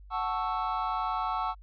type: chord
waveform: triangle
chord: F# minor seventh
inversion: none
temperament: equal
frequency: 740 / 880 / 1108.7 / 1318.5 Hz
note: F#5 / A5 / C#6 / E6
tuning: 0 / 0 / 0 / 0 cents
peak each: -32 dBFS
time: 0.1-1.55 s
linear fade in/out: 50 ms
effects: added 49 Hz sine -47 dBFS peak until 1.62 s + resampled to 11025 Hz